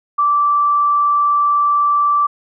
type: tone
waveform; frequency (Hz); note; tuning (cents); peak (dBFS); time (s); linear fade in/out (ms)
sine; 1166; D6; -13; -11; 0.18-2.27; 10
effects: none